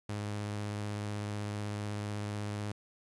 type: tone with vibrato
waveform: sawtooth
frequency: 103.83 Hz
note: G#2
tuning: in tune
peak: -31 dBFS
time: 0.09-2.72 s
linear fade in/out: 5 ms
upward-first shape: sine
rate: 16 Hz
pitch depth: 17 cents each way
effects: resampled to 24000 Hz + 11-bit